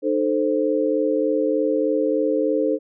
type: chord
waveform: sine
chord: A diminished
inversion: second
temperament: equal with one note detuned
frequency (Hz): 304.4 / 440 / 523.3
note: Eb4 / A4 / C5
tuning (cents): -38 / 0 / 0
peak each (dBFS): -22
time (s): 0.02-2.79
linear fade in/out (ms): 50
effects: none